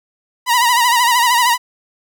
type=tone with vibrato; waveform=sawtooth; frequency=965 Hz; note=B5; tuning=40 cents flat; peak=-7 dBFS; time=0.46-1.58 s; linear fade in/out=50 ms; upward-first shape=sine; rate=13 Hz; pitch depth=75 cents each way; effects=none